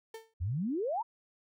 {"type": "tone with exponential decay", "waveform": "35% pulse", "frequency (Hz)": 447.5, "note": "A4", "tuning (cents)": 29, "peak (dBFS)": -38, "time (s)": [0.14, 0.34], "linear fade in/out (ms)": 5, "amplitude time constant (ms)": 42}
{"type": "exponential sweep", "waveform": "sine", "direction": "up", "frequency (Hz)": [77.78, 984], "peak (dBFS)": -30, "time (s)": [0.4, 1.03], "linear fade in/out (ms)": 20}
{"effects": []}